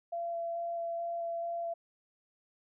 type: tone with vibrato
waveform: sine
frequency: 679 Hz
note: F5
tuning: 49 cents flat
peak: -33 dBFS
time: 0.12-1.74 s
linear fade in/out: 10 ms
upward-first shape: square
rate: 2.3 Hz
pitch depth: 8 cents each way
effects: none